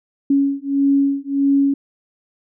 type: beating tone pair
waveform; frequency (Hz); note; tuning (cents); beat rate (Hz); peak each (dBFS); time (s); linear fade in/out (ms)
sine; 277.2 / 278.8; C#4 / C#4; 0 / +10; 1.6; -17; 0.3-1.74; 5
effects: none